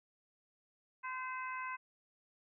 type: harmonic tone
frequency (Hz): 514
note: C5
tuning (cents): -31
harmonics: 2 / 3 / 4 / 5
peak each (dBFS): -41 / -45 / -47 / -49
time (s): 1.03-1.77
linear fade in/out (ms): 20
effects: none